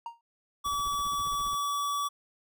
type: tone with exponential decay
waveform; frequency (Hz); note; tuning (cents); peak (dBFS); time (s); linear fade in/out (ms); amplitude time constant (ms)
triangle; 932.3; A#5; 0; -30; 0.06-0.21; 2; 31
type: tone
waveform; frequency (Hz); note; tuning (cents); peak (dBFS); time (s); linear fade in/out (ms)
square; 1145; D6; -44; -29; 0.64-2.09; 20
type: noise with tremolo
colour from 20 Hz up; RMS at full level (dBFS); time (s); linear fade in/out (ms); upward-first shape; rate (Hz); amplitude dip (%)
brown; -42; 0.65-1.56; 10; triangle; 15; 100
effects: none